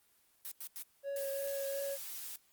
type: noise bursts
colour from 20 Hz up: blue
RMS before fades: -43 dBFS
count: 3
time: 0.45-0.824 s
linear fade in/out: 0 ms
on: 64 ms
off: 91 ms
type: tone with vibrato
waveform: triangle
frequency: 554.4 Hz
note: C#5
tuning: in tune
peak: -34 dBFS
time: 1.03-1.98 s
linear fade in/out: 50 ms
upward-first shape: triangle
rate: 2.8 Hz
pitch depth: 17 cents each way
type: noise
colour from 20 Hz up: blue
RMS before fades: -44 dBFS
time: 1.16-2.36 s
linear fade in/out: 2 ms
effects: white hiss -70 dBFS RMS until 2.52 s + Opus 24 kbps